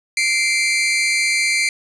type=tone pair together; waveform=sawtooth; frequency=2090 / 2335 Hz; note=C7 / D7; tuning=-2 / -11 cents; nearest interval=major second; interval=191 cents; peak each=-15 dBFS; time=0.17-1.69 s; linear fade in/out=2 ms; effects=resampled to 24000 Hz + 7-bit